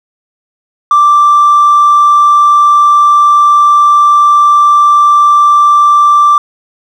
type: tone with hard clipping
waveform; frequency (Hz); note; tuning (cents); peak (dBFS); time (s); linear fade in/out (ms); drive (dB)
sine; 1174.7; D6; 0; -3; 0.91-6.38; 2; 1
effects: none